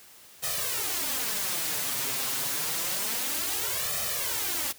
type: noise with flanger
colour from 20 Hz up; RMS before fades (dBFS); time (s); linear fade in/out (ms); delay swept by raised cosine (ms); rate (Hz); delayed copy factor
white; -30; 0.42-4.73; 20; 1.6 to 7.5; 0.28; +1
effects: white hiss -52 dBFS RMS until 4.78 s + high-pass 60 Hz 12 dB/octave